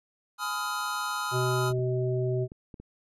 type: chord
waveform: square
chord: F half-diminished seventh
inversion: first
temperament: just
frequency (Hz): 838.1 / 1005.8 / 1257.2 / 1396.9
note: Ab5 / Cb6 / Eb6 / F6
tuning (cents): +16 / +31 / +18 / 0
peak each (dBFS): -39 / -37 / -34 / -35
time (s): 0.38-1.73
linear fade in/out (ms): 50
type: harmonic tone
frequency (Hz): 126.2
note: B2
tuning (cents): +38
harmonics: 1 / 3 / 5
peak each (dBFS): -27 / -29 / -36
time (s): 1.31-2.48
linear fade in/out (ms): 50
type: clicks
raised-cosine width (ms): 3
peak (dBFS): -31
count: 5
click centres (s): 1.708 / 1.79 / 2.519 / 2.742 / 2.8
effects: resampled to 32000 Hz